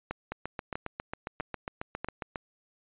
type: two click trains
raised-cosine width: 0.5 ms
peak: -19 / -18 dBFS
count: 16 / 4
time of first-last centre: 0.32-2.358 / 0.11-2.045 s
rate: 7.36 / 1.55 Hz
effects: resampled to 8000 Hz